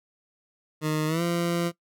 20% pulse tone with pitch glide, 154.5 to 171.43 Hz, D#3 to F3, -12 to -32 cents, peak -19 dBFS, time 0.81-1.72 s, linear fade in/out 50 ms, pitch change +180 cents, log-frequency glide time 1.07-1.22 s, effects noise-tail reverb RT60 0.1 s tail -20 dB re dry

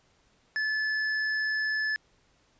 sine tone with tanh clipping, 1732 Hz, A6, 28 cents flat, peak -28 dBFS, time 0.56-1.96 s, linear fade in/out 0 ms, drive 11 dB, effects pink hiss -66 dBFS RMS until 2.59 s + resampled to 16000 Hz

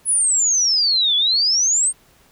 sine exponential two-way sweep, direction down then up, 10460 to 3365 to 8770 Hz, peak -14 dBFS, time 0.05-1.93 s, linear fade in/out 50 ms, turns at 1.16 s, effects pink hiss -54 dBFS RMS until 2.31 s

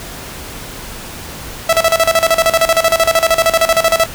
sawtooth tone with tremolo, 658 Hz, E5, 3 cents flat, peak -4 dBFS, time 1.69-4.06 s, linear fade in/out 5 ms, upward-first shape square, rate 13 Hz, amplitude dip 80%, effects pink hiss -29 dBFS RMS until 4.14 s

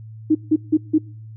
sine tone bursts, 311.1 Hz, D#4, in tune, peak -11 dBFS, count 4, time 0.3-0.984 s, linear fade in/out 10 ms, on 51 ms, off 160 ms, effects noise-tail reverb RT60 0.6 s tail -26 dB re dry + added 110 Hz sine -35 dBFS peak until 1.36 s

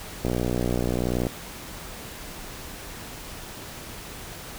click train, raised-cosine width 2 ms, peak -12 dBFS, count 63, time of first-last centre 0.25-1.268 s, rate 60.9 Hz, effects pink hiss -39 dBFS RMS until 4.58 s

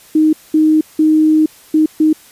sine tone bursts at uneven times, 311.1 Hz, D#4, in tune, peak -7 dBFS, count 5, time 0.15-0.33 / 0.54-0.81 / 0.99-1.46 / 1.74-1.86 / 2-2.13 s, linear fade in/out 5 ms, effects white hiss -43 dBFS RMS until 2.31 s + resampled to 32000 Hz

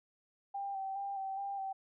sine tone with vibrato, 784 Hz, G5, in tune, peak -36 dBFS, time 0.54-1.73 s, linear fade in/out 10 ms, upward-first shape square, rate 2.4 Hz, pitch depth 24 cents each way, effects none

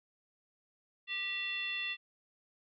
sine tone with frequency modulation, 2715 Hz, F7, 50 cents flat, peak -34 dBFS, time 1.07-1.97 s, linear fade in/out 50 ms, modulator 764 Hz, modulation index 1, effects none

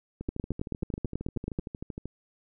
two click trains, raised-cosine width 3 ms, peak -17 / -23 dBFS, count 13 / 25, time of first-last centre 0.29-1.589 / 0.21-2.056 s, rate 9.24 / 13 Hz, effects none

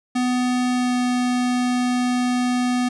square tone with pitch glide, 249.3 to 247.9 Hz, B3 to B3, +16 to +7 cents, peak -19 dBFS, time 0.15-2.89 s, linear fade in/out 10 ms, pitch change -9 cents, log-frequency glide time 0.74-0.94 s, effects resampled to 22050 Hz

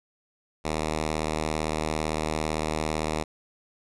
5% pulse tone, 77.78 Hz, D#2, in tune, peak -15 dBFS, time 0.64-3.24 s, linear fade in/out 20 ms, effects resampled to 24000 Hz

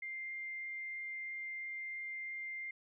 sine tone, 2101 Hz, C7, 7 cents sharp, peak -40 dBFS, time 0.02-2.71 s, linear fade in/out 5 ms, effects none

